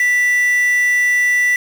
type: tone with quantisation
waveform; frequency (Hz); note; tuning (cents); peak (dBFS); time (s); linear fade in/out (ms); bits
triangle; 1970; B6; -5; -10; 0-1.56; 2; 5
effects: none